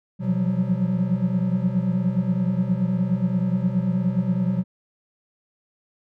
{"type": "tone cluster", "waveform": "triangle", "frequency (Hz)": [125.2, 172.7, 180.2, 189.7], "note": ["B2", "F3", "F#3", "F#3"], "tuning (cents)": [24, -19, -45, 43], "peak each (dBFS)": [-25, -26, -22, -22], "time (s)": [0.19, 4.64], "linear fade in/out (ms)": 50, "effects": []}